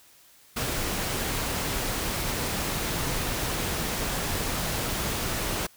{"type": "noise", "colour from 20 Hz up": "pink", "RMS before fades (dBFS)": -29, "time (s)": [0.56, 5.67], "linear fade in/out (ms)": 10, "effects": ["white hiss -56 dBFS RMS until 5.76 s"]}